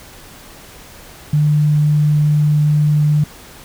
sine tone, 149.6 Hz, D3, 32 cents sharp, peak -10 dBFS, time 1.33-3.24 s, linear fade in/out 5 ms, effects pink hiss -39 dBFS RMS until 3.64 s

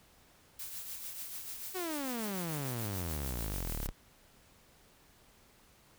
blue noise with tremolo, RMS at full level -41 dBFS, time 0.59-3.87 s, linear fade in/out 5 ms, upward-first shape triangle, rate 6.8 Hz, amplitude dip 50%
sawtooth exponential sweep, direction down, 382.2 to 31.56 Hz, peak -32 dBFS, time 1.74-3.92 s, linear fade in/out 20 ms
effects pink hiss -63 dBFS RMS until 5.98 s

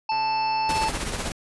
harmonic tone, 880 Hz, A5, in tune, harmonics 1 / 3 / 5 / 6, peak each -22 / -32 / -36 / -37 dBFS, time 0.09-0.89 s, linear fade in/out 5 ms
click train, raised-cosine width 0.5 ms, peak -26 dBFS, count 118, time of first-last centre 0.12-0.974 s, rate 137 Hz
pink noise with tremolo, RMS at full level -27 dBFS, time 0.69-1.32 s, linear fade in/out 2 ms, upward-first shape sine, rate 16 Hz, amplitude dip 50%
effects resampled to 24000 Hz

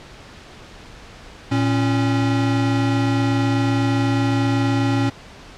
square tone pair together, 114.4 / 275.2 Hz, A#2 / C#4, -32 / -12 cents, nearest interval octave + minor third, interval 1520 cents, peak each -20 dBFS, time 1.51-5.1 s, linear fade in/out 10 ms, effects pink hiss -41 dBFS RMS until 5.57 s + low-pass 5000 Hz 12 dB/octave

